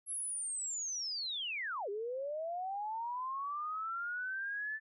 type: linear two-way sweep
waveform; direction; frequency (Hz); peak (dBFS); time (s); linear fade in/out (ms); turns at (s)
sine; down then up; 11180 to 392 to 1765; -36; 0.06-4.8; 50; 1.89
effects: none